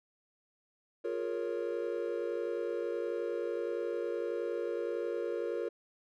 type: chord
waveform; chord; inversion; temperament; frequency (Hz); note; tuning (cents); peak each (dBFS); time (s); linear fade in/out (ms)
triangle; Bb minor seventh; second; equal with one note detuned; 353.7 / 415.3 / 466.2 / 554.4; F4 / Ab4 / Bb4 / Db5; +22 / 0 / 0 / 0; -36 / -39 / -34 / -38; 1.04-5.69; 10
effects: none

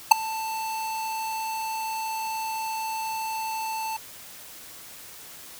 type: tone with ADSR envelope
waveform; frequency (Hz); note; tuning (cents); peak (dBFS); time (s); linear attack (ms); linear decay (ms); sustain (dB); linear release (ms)
square; 886; A5; +12; -5; 0.11-3.97; 9; 5; -24; 8
effects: white hiss -44 dBFS RMS until 5.59 s

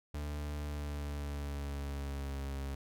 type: tone with pitch glide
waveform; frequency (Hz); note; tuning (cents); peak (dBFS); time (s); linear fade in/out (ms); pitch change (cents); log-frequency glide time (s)
40% pulse; 73.7 to 68.76; D2 to C#2; +7 to -13; -36; 0.14-2.75; 5; -120; 0.61-2.53
effects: none

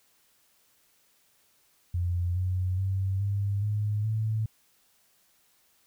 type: tone with pitch steps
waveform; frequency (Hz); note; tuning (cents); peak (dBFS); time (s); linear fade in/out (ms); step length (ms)
sine; 88 / 91.95 / 96.08 / 100.39 / 104.89 / 109.6; F2 / F#2 / G2 / G2 / G#2 / A2; +14 / -10 / -34 / +42 / +18 / -6; -25; 1.94-4.46; 5; 420
effects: white hiss -66 dBFS RMS until 5.86 s

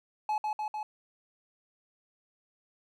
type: tone with echo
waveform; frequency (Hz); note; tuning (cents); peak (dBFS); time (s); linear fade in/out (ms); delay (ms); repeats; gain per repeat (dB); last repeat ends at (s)
triangle; 853; G#5; +46; -25; 0.29-0.38; 2; 150; 3; -2; 0.83
effects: none

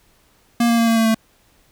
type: tone with pitch steps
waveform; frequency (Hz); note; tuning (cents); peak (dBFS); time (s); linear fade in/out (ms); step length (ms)
square; 235.4 / 232.8 / 230.3 / 227.8 / 225.3 / 222.8; A#3 / A#3 / A#3 / A#3 / A3 / A3; +17 / -2 / -21 / -40 / +41 / +22; -14; 0.6-1.146; 5; 91
effects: pink hiss -57 dBFS RMS until 1.71 s

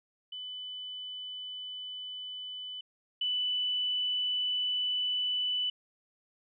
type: tone pair in turn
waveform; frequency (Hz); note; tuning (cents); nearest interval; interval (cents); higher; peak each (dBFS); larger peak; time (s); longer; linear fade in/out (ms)
sine; 3000 / 2986; F#7 / F#7; +23 / +15; unison; 8; first; -38 / -28; second; 0.32-2.81 / 3.21-5.7; neither; 5
effects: none

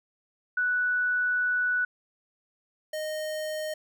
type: tone pair in turn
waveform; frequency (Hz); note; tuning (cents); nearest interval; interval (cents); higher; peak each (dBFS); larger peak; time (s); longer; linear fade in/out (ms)
sine / square; 1480 / 618.3; F#6 / D#5; 0 / -11; octave + minor third; 1511; first; -23 / -31; first; 0.57-1.85 / 2.93-3.74; first; 5
effects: none

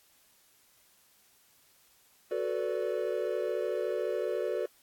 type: chord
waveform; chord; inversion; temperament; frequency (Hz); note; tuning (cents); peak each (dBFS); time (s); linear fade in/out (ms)
triangle; B minor seventh; second; equal with one note detuned; 370 / 440 / 493.9 / 579.2; F#4 / A4 / B4 / D5; 0 / 0 / 0 / -24; -33; 2.31-4.66; 5
effects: white hiss -64 dBFS RMS until 4.82 s + AAC 64 kbps

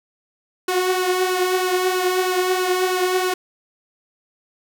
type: tone with flanger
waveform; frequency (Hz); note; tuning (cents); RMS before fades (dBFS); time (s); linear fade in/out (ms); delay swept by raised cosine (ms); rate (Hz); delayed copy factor
sawtooth; 367.6; F#4; -11; -20; 0.68-3.34; 5; 0.7 to 3.7; 3.1; +0.55
effects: none

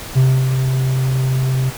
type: tone with ADSR envelope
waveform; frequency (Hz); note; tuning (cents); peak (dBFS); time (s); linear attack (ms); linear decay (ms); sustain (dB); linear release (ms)
triangle; 130.81; C3; 0; -6; 0.15-1.71; 27; 290; -6; 23
effects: pink hiss -31 dBFS RMS until 1.77 s

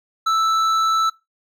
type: tone with hard clipping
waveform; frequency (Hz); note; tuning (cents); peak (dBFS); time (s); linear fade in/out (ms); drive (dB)
sine; 1318.5; E6; 0; -17; 0.26-1.1; 10; 8
effects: noise-tail reverb RT60 0.2 s tail -19 dB re dry

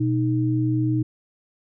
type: tone pair together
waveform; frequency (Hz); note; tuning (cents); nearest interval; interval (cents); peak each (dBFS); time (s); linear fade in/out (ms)
sine; 122.54 / 311.1; B2 / D#4; -13 / 0; octave + major third; 1613; -21 / -22; 0-1.03; 10
effects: none

